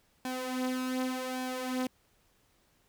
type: tone with flanger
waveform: sawtooth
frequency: 255.9 Hz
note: C4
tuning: 38 cents flat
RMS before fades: -34 dBFS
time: 0.25-1.87 s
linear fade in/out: 2 ms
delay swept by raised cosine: 1.2 to 4.7 ms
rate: 0.86 Hz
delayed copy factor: +0.65
effects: pink hiss -69 dBFS RMS until 2.88 s